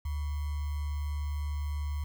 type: tone with sample-and-hold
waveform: sine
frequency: 73.42 Hz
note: D2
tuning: in tune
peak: -30 dBFS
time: 0.05-2.04 s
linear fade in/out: 5 ms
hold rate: 1050 Hz
effects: none